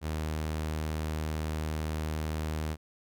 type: tone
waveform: sawtooth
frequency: 77.78 Hz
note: D#2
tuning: in tune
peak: -27 dBFS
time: 0.01-2.77 s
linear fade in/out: 50 ms
effects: none